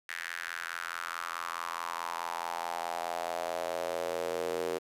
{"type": "tone with high-pass filter sweep", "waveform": "square", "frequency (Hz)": 42.34, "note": "E1", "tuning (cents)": 47, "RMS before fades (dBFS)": -36, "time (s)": [0.08, 4.79], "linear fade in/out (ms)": 20, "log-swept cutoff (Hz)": [1800, 430], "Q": 4.1, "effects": ["resampled to 32000 Hz", "9-bit"]}